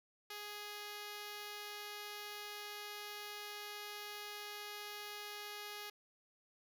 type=tone; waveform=5% pulse; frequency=415.3 Hz; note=G#4; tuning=in tune; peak=-34 dBFS; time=0.3-5.9 s; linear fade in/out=5 ms; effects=none